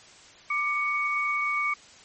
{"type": "tone pair together", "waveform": "sine", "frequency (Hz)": [1183, 2235], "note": ["D6", "C#7"], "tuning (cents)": [12, 14], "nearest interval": "major seventh", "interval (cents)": 1102, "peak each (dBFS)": [-28, -26], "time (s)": [0.5, 1.74], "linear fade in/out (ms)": 5, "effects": ["white hiss -51 dBFS RMS until 2.04 s", "MP3 32 kbps"]}